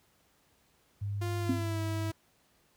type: tone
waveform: sine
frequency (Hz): 101.4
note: G#2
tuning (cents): -41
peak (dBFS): -31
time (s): 1.01-2.11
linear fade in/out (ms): 10
type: tone with pitch glide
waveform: sawtooth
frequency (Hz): 349.2 to 325.8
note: F4 to E4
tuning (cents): 0 to -20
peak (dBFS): -32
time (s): 1.21-2.12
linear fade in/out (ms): 10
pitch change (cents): -120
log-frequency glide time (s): 1.39-1.8
type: tone with exponential decay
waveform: sine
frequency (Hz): 261.6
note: C4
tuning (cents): 0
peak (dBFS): -23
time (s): 1.49-1.68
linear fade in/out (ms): 5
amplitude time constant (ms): 41
effects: pink hiss -68 dBFS RMS until 2.76 s + high-pass 60 Hz 12 dB/octave